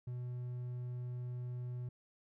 triangle tone, 123.47 Hz, B2, in tune, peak -37 dBFS, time 0.07-1.89 s, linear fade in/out 5 ms, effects none

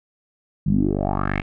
10% pulse tone with low-pass filter sweep, 48.81 Hz, G1, 7 cents flat, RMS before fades -21 dBFS, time 0.66-1.42 s, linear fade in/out 10 ms, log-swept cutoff 160 to 2600 Hz, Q 5.1, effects none

